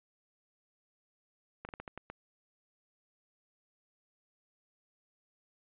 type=slowing click train; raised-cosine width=0.5 ms; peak=-27 dBFS; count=7; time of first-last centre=1.65-2.1 s; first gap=39 ms; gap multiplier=1.26; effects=resampled to 8000 Hz